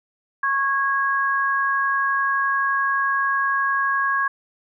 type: tone pair together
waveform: sine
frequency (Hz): 1100 / 1648.1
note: C#6 / G#6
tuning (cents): -14 / -14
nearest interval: perfect fifth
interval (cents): 700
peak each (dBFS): -21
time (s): 0.43-4.28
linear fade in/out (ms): 5
effects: none